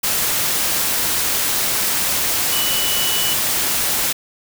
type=tone in noise; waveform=sine; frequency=2960 Hz; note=F#7; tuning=in tune; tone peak=-22 dBFS; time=2.52-3.34 s; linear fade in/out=10 ms; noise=white; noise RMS=-19 dBFS; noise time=0.03-4.13 s; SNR=-6 dB; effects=none